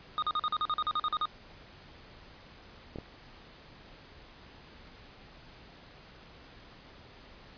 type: tone bursts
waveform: square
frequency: 1233 Hz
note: D#6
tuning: 16 cents flat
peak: -28 dBFS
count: 13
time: 0.18-1.255 s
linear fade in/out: 0 ms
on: 43 ms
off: 43 ms
type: clicks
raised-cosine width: 2 ms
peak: -26 dBFS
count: 2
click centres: 2.959 / 2.986 s
effects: pink hiss -53 dBFS RMS until 7.57 s + resampled to 11025 Hz